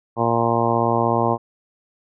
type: harmonic tone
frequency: 116.6 Hz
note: A#2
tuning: 1 cent sharp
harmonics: 1 / 2 / 3 / 4 / 5 / 6 / 7 / 8 / 9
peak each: -25 / -25 / -25 / -25 / -25 / -25 / -25 / -25 / -25 dBFS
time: 0.16-1.38 s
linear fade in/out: 50 ms
effects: none